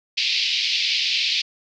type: band-pass noise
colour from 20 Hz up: white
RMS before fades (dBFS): -22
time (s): 0.17-1.42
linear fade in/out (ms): 10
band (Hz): 2300 to 4900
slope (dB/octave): 48
effects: none